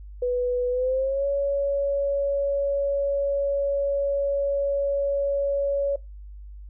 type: tone with pitch glide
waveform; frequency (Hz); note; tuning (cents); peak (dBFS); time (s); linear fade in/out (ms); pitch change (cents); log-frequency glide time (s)
sine; 493.9 to 560.8; B4 to C#5; 0 to +20; -21; 0.22-5.96; 5; +220; 0.7-1.26
effects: noise-tail reverb RT60 0.2 s tail -20 dB re dry + added 50 Hz sine -38 dBFS peak until 6.69 s